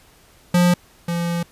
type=tone pair in turn; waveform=square; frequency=176.6 / 171.18 Hz; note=F3 / F3; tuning=+20 / -34 cents; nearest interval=minor second; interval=54 cents; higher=first; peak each=-13 / -21 dBFS; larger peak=first; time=0.54-0.74 / 1.08-1.43 s; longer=second; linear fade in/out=5 ms; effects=pink hiss -52 dBFS RMS until 1.51 s + resampled to 32000 Hz